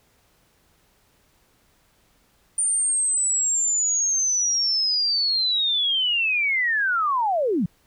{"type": "linear sweep", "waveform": "sine", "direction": "down", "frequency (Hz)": [9120, 149], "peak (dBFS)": -19, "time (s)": [2.58, 7.66], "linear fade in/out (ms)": 5, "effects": ["pink hiss -62 dBFS RMS until 7.86 s"]}